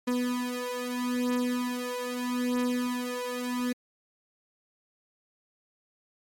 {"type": "beating tone pair", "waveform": "35% pulse", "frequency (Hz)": [246.9, 247.69], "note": ["B3", "B3"], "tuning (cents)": [0, 5], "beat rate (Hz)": 0.79, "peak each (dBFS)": -29, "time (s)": [0.07, 3.73], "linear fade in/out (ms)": 10, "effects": ["MP3 64 kbps"]}